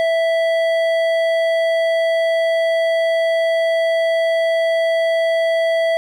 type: tone with hard clipping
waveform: sine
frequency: 659.3 Hz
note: E5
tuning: in tune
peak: -16 dBFS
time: 0-5.97 s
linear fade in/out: 0 ms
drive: 10 dB
effects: none